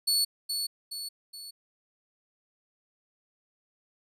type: tone with echo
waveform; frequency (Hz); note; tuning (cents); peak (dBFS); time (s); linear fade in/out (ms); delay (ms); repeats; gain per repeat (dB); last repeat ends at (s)
sawtooth; 4424; C#8; -4; -20; 0.07-0.25; 10; 420; 3; -6; 1.51
effects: resampled to 32000 Hz